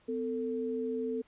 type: tone pair together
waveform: sine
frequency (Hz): 253.3 / 446.7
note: B3 / A4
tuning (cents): +44 / +26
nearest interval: minor seventh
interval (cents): 982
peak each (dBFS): -35 / -33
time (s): 0.08-1.22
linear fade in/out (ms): 10
effects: pink hiss -66 dBFS RMS until 1.27 s + resampled to 8000 Hz